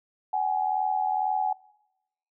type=tone pair together; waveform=sine; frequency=755.9 / 838 Hz; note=F#5 / G#5; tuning=+37 / +15 cents; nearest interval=major second; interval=178 cents; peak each=-27 / -26 dBFS; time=0.33-1.53 s; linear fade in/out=5 ms; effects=noise-tail reverb RT60 0.9 s tail -24 dB re dry